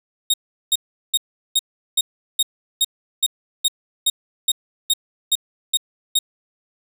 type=tone bursts; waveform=sawtooth; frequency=3729 Hz; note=A#7; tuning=in tune; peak=-11 dBFS; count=15; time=0.3-6.19 s; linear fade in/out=5 ms; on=38 ms; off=380 ms; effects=none